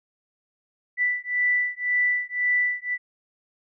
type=beating tone pair; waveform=sine; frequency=1975.5 / 1977.4 Hz; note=B6 / B6; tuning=0 / +2 cents; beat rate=1.9 Hz; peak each=-24 dBFS; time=0.97-2.98 s; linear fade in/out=50 ms; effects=none